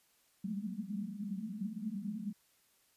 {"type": "band-pass noise", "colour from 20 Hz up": "pink", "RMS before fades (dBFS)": -40, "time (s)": [0.44, 2.33], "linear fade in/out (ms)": 5, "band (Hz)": [190, 220], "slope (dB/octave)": 96, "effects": ["white hiss -71 dBFS RMS until 2.96 s", "resampled to 32000 Hz"]}